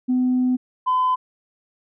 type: tone pair in turn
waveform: sine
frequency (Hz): 252.6 / 1015.4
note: B3 / B5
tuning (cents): +39 / +48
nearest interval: 2 octaves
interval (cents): 2409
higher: second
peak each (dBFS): -15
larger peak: neither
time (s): 0.08-0.57 / 0.86-1.16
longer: first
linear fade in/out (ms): 20
effects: tanh soft clip ceiling -13 dBFS